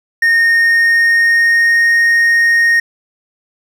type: tone with pitch glide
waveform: triangle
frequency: 1842 to 1857 Hz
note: A#6 to A#6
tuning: -21 to -7 cents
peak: -6 dBFS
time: 0.22-2.8 s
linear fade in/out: 5 ms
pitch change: +14 cents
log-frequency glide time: 0.35-1.92 s
effects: none